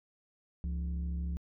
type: tone pair together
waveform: sine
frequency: 69.3 / 174.63 Hz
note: C#2 / F3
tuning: 0 / 0 cents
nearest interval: octave + major third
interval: 1600 cents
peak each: -31 / -38 dBFS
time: 0.64-1.37 s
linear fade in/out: 0 ms
effects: tanh soft clip ceiling -29 dBFS